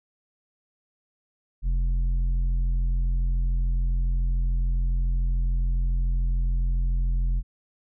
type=tone with tanh clipping; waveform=triangle; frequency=43.52 Hz; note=F1; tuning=5 cents flat; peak=-22 dBFS; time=1.62-7.43 s; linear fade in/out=50 ms; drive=11 dB; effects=none